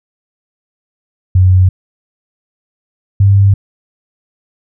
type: tone pair in turn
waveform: sine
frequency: 92.5 / 99.06 Hz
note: F#2 / G2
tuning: 0 / +19 cents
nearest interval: minor second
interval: 119 cents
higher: second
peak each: -4 dBFS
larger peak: neither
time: 1.35-1.69 / 3.2-3.54 s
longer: neither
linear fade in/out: 5 ms
effects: none